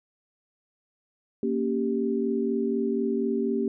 sine chord, G diminished, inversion first, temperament equal, 233.1 / 277.2 / 392 Hz, Bb3 / Db4 / G4, 0 / 0 / 0 cents, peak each -27 / -30 / -27 dBFS, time 1.43-3.68 s, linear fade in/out 2 ms, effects none

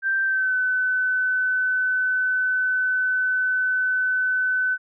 sine tone with pitch glide, 1568 to 1510.2 Hz, G6 to F#6, 0 to +35 cents, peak -19 dBFS, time 0.02-4.78 s, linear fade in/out 50 ms, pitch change -65 cents, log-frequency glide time 0.23-0.55 s, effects none

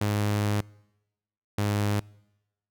sawtooth tone pair in turn, 103.83 / 103.17 Hz, G#2 / G#2, 0 / -11 cents, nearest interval unison, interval 11 cents, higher first, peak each -20 dBFS, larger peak neither, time 0.01-0.61 / 1.58-2 s, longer first, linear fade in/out 5 ms, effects noise-tail reverb RT60 1.0 s tail -26 dB re dry

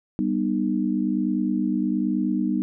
sine chord, G augmented, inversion none, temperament just, 196 / 245 / 306.2 Hz, G3 / B3 / D#4, 0 / -14 / -28 cents, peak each -25 dBFS, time 0.19-2.62 s, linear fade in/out 0 ms, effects none

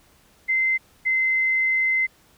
sine tone pair in turn, 2072 / 2064 Hz, C7 / C7, -17 / -24 cents, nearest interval unison, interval 7 cents, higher first, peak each -18 dBFS, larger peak neither, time 0.48-0.78 / 1.05-2.07 s, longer second, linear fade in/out 20 ms, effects pink hiss -57 dBFS RMS until 2.37 s

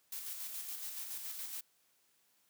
blue noise with tremolo, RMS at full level -42 dBFS, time 0.12-1.61 s, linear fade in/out 5 ms, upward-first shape square, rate 7.1 Hz, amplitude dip 35%, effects white hiss -73 dBFS RMS until 2.49 s + high-pass 100 Hz 12 dB/octave

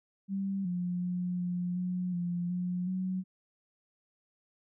sine tone with pitch steps, 195.1 / 177.9 / 179.1 / 177.7 / 180.9 / 174.8 / 179.3 / 186 Hz, G3 / F3 / F3 / F3 / F#3 / F3 / F3 / F#3, -8 / +32 / +44 / +30 / -39 / +2 / +46 / +9 cents, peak -30 dBFS, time 0.28-3.24 s, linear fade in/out 50 ms, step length 370 ms, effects none

